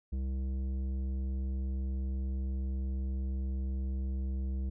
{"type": "tone with tanh clipping", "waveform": "sine", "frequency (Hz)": 65.8, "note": "C2", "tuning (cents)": 10, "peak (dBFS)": -33, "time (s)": [0.12, 4.7], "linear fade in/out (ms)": 10, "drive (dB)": 11, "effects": []}